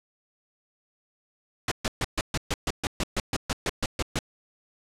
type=noise bursts; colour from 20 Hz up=pink; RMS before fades=-26 dBFS; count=16; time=1.68-4.19 s; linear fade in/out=2 ms; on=35 ms; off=130 ms; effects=low-pass 8000 Hz 12 dB/octave